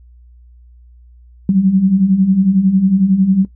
sine beating tone pair, 183 / 194 Hz, F#3 / G3, -19 / -18 cents, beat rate 11 Hz, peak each -15 / -10 dBFS, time 1.49-3.45 s, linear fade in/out 2 ms, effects noise-tail reverb RT60 0.1 s tail -17 dB re dry + added 60 Hz sine -40 dBFS peak until 3.55 s

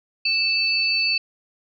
sine tone pair together, 2637 / 4503 Hz, E7 / C#8, 0 / +26 cents, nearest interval major sixth, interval 926 cents, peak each -21 dBFS, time 0.25-1.18 s, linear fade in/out 5 ms, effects none

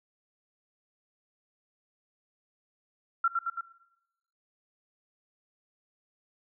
sine tone with echo, 1363 Hz, F6, 43 cents flat, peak -21 dBFS, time 3.24-3.28 s, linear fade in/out 5 ms, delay 110 ms, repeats 3, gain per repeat -3 dB, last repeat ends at 3.61 s, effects noise-tail reverb RT60 0.9 s tail -18 dB re dry

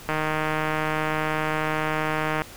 click train, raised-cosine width 0.5 ms, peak -10 dBFS, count 362, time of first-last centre 0.09-2.419 s, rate 155 Hz, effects pink hiss -43 dBFS RMS until 2.56 s

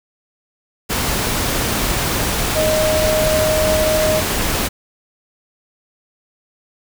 sine tone in noise, 622.3 Hz, D#5, in tune, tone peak -15 dBFS, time 2.55-4.21 s, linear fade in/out 20 ms, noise pink, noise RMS -19 dBFS, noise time 0.89-4.69 s, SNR +1 dB, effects none

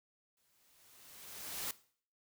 white noise with exponential growth, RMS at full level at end -38 dBFS, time 0.37-1.71 s, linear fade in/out 2 ms, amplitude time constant 290 ms, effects noise-tail reverb RT60 0.5 s tail -18 dB re dry

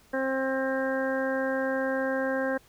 harmonic tone, 265.3 Hz, C4, 24 cents sharp, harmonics 1 / 2 / 3 / 4 / 5 / 6 / 7, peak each -31 / -28 / -38 / -39 / -44 / -33 / -41 dBFS, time 0.13-2.58 s, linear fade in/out 10 ms, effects pink hiss -59 dBFS RMS until 2.68 s

